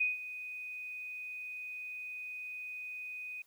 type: tone with ADSR envelope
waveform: sine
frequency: 2493 Hz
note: D#7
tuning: 3 cents sharp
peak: -26 dBFS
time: 0-3.42 s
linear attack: 10 ms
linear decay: 160 ms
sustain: -14 dB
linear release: 3 ms
effects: white hiss -69 dBFS RMS until 3.46 s